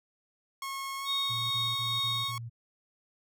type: tone with pitch glide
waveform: sawtooth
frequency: 1089 to 1102.9 Hz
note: C#6 to C#6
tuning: -31 to -9 cents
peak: -31 dBFS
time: 0.62-2.38 s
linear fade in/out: 2 ms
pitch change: +22 cents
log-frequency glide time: 0.98-1.04 s
type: tone with tremolo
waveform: sine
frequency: 3729 Hz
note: A#7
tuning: in tune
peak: -28 dBFS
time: 1.05-2.32 s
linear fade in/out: 50 ms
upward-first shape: sine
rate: 2.3 Hz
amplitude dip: 30%
type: tone bursts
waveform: sine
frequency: 116.54 Hz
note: A#2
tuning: in tune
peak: -37 dBFS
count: 5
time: 1.29-2.498 s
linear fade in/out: 20 ms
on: 220 ms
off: 27 ms
effects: none